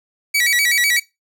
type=tone with vibrato; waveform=sawtooth; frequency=2100 Hz; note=C7; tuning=6 cents sharp; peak=-11 dBFS; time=0.34-1 s; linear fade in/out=10 ms; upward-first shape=square; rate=8 Hz; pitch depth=140 cents each way; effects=noise-tail reverb RT60 0.2 s tail -18 dB re dry